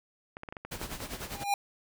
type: clicks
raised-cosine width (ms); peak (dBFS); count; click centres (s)
0.5; -25; 9; 0.369 / 0.434 / 0.488 / 0.525 / 0.568 / 0.65 / 0.815 / 0.916 / 1.004
type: noise with tremolo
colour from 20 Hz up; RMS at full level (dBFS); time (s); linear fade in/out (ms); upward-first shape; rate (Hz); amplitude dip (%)
pink; -37; 0.71-1.44; 10; sine; 10; 70
type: tone with exponential growth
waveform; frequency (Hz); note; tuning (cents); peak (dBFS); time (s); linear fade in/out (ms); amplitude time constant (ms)
square; 807; G#5; -50; -23; 1.26-1.54; 2; 60
effects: none